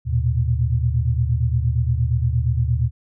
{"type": "tone cluster", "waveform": "sine", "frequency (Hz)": [77.2, 114, 122.6], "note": ["D#2", "A#2", "B2"], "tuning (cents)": [-13, -38, -12], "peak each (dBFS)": -21, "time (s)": [0.05, 2.91], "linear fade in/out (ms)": 50, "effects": []}